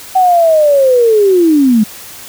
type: linear sweep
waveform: sine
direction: down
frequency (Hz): 760 to 205.6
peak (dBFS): -5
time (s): 0.15-1.84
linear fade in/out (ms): 10
effects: white hiss -31 dBFS RMS until 2.28 s